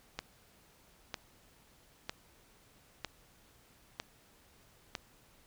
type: click train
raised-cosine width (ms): 0.2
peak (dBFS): -19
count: 6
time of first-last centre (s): 0.19-4.952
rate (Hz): 1.05
effects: pink hiss -64 dBFS RMS until 5.46 s